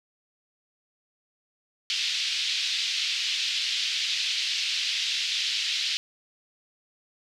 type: band-pass noise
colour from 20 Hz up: pink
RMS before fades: -28 dBFS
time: 1.9-5.97 s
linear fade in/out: 0 ms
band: 2800 to 4800 Hz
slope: 24 dB/octave
effects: none